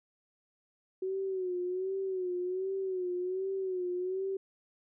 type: tone with vibrato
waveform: sine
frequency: 371.8 Hz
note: F#4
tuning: 8 cents sharp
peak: -31 dBFS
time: 1.02-4.37 s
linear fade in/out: 5 ms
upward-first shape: sine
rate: 1.3 Hz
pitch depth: 70 cents each way
effects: none